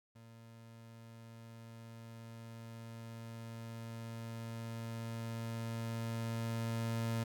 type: tone with level ramp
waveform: 30% pulse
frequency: 114.6 Hz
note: A#2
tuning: 29 cents flat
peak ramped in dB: -52 to -31 dBFS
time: 0.15-7.24 s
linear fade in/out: 10 ms
effects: none